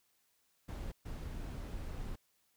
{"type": "noise bursts at uneven times", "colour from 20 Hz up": "brown", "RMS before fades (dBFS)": -42, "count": 2, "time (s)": [[0.68, 0.92], [1.05, 2.16]], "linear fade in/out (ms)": 10, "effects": ["white hiss -75 dBFS RMS until 2.56 s"]}